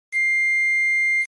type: tone with quantisation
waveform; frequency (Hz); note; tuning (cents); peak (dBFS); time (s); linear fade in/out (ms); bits
sine; 2100; C7; +6; -16; 0.12-1.26; 50; 6
effects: MP3 48 kbps